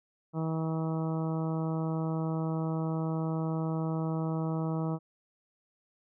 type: harmonic tone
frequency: 160.6 Hz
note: E3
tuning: 45 cents flat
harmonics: 1 / 2 / 3 / 4 / 5 / 6 / 7 / 8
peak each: -30 / -36 / -40 / -42 / -44 / -46 / -47 / -48 dBFS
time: 0.33-4.99 s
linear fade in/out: 50 ms
effects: none